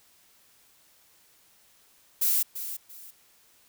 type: noise with echo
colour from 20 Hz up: violet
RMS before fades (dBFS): -24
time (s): 2.21-2.43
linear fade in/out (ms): 10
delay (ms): 340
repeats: 2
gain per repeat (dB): -11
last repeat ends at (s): 3.11
effects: white hiss -61 dBFS RMS until 3.68 s